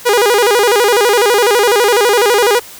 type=tone with vibrato; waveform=sawtooth; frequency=445 Hz; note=A4; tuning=20 cents sharp; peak=-4 dBFS; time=0.05-2.6 s; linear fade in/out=20 ms; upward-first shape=square; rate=12 Hz; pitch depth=150 cents each way; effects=white hiss -34 dBFS RMS until 2.79 s